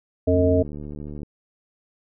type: harmonic tone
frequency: 90 Hz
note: F#2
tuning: 47 cents flat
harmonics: 1 / 3 / 5 / 7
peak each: -21 / -21 / -21 / -21 dBFS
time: 0.27-0.63 s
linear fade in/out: 10 ms
type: click train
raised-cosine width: 3 ms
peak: -23 dBFS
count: 67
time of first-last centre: 0.34-1.232 s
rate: 74 Hz
effects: none